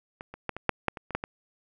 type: clicks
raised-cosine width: 0.5 ms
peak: -23 / -26 / -14 / -21 / -6 / -9 / -23 / -23 / -12 / -18 dBFS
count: 10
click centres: 0.209 / 0.34 / 0.493 / 0.566 / 0.693 / 0.883 / 0.972 / 1.107 / 1.15 / 1.239 s
effects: none